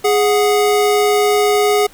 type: tone pair together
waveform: square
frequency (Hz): 415.3 / 733.8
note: G#4 / F#5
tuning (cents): 0 / -15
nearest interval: minor seventh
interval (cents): 985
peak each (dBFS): -13 / -18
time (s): 0.04-1.87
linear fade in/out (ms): 10
effects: pink hiss -44 dBFS RMS until 1.93 s